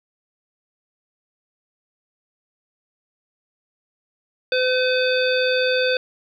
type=harmonic tone; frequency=509 Hz; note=C5; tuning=48 cents flat; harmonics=1 / 3 / 5 / 7 / 9; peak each=-19 / -24 / -26 / -27 / -29 dBFS; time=4.52-5.97 s; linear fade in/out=2 ms; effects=9-bit